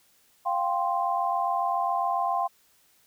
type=chord; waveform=sine; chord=F suspended second; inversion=none; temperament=just; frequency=698.5 / 785.8 / 1047.7 Hz; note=F5 / G5 / C6; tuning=0 / +4 / +2 cents; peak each=-28 dBFS; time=0.45-2.48 s; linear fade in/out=20 ms; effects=white hiss -63 dBFS RMS until 3.06 s